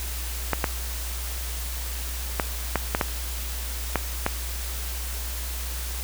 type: clicks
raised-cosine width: 0.5 ms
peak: -6 dBFS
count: 8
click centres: 0.533 / 0.642 / 2.398 / 2.757 / 2.949 / 3.012 / 3.957 / 4.264 s
effects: added 60 Hz sine -30 dBFS peak until 6.03 s + white hiss -35 dBFS RMS until 6.03 s